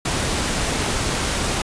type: noise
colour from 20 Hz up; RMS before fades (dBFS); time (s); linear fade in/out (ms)
pink; -22; 0.05-1.62; 5
effects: resampled to 22050 Hz